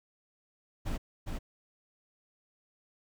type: noise with echo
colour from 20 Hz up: brown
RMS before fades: -33 dBFS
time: 0.85-0.98 s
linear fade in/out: 20 ms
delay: 410 ms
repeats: 1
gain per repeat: -3 dB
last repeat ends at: 1.39 s
effects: none